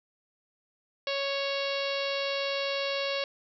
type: harmonic tone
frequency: 554.4 Hz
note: C#5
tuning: in tune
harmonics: 1 / 2 / 3 / 4 / 5 / 6 / 7 / 8 / 9 / 10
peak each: -31 / -39 / -41 / -39 / -37 / -40 / -39 / -39 / -46 / -46 dBFS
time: 1.07-3.24 s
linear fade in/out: 2 ms
effects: none